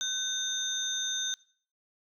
sine tone cluster, 1523 / 3636 / 6220 Hz, F#6 / A#7 / G8, +50 / -44 / -14 cents, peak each -39 / -31 / -33 dBFS, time 0.01-1.34 s, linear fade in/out 0 ms, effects noise-tail reverb RT60 0.5 s tail -22 dB re dry + tanh soft clip ceiling -20 dBFS

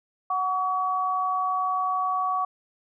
sine tone pair together, 740 / 1132.8 Hz, F#5 / C#6, 0 / +37 cents, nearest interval perfect fifth, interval 737 cents, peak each -28 / -24 dBFS, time 0.3-2.45 s, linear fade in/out 5 ms, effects none

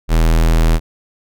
square tone, 40.65 Hz, E1, 23 cents flat, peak -10 dBFS, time 0.08-0.8 s, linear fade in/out 50 ms, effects none

